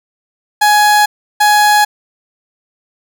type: tone pair in turn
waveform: 30% pulse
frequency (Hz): 837 / 837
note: G#5 / G#5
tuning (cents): +13 / +13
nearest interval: unison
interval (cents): 0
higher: neither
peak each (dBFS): -4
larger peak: neither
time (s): 0.61-1.06 / 1.4-1.85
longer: neither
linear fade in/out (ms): 10
effects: none